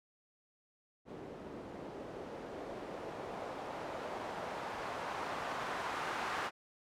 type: noise with low-pass filter sweep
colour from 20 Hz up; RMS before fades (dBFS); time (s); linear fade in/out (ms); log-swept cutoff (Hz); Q
blue; -42; 1.05-6.51; 50; 360 to 1200; 1.2
effects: none